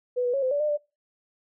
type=tone with pitch steps; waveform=sine; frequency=495.3 / 489 / 550 / 515 / 577 / 602 / 589 Hz; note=B4 / B4 / C#5 / C5 / D5 / D5 / D5; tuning=+5 / -17 / -14 / -28 / -31 / +43 / +5 cents; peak=-22 dBFS; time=0.16-0.776 s; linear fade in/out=20 ms; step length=88 ms; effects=noise-tail reverb RT60 0.3 s tail -24 dB re dry